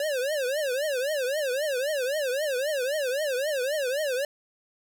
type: tone with vibrato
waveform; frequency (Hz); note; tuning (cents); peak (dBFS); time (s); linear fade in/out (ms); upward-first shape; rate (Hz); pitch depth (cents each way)
square; 554.4; C#5; 0; -26; 0-4.25; 2; triangle; 3.8; 240
effects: none